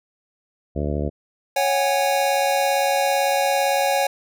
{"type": "harmonic tone", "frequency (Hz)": 73.42, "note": "D2", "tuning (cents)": 0, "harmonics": [1, 2, 3, 4, 5, 6, 7, 8, 9], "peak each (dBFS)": [-25, -28, -30, -31, -32, -33, -33, -34, -35], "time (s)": [0.75, 1.1], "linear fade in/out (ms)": 20}
{"type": "chord", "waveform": "square", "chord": "C# suspended fourth", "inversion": "none", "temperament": "equal with one note detuned", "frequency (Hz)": [554.4, 740, 817.8], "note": ["C#5", "F#5", "G#5"], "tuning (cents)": [0, 0, -27], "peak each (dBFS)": [-22, -24, -23], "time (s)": [1.56, 4.07], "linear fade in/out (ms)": 5}
{"effects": []}